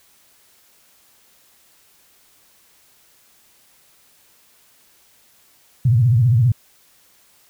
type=tone with vibrato; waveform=sine; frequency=119.2 Hz; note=A#2; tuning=39 cents sharp; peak=-11 dBFS; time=5.85-6.52 s; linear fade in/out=5 ms; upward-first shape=sine; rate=15 Hz; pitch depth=190 cents each way; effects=white hiss -55 dBFS RMS until 7.49 s